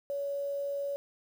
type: tone with quantisation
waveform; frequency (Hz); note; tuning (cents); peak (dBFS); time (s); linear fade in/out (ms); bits
sine; 563; C#5; +27; -31; 0.1-0.96; 0; 9
effects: none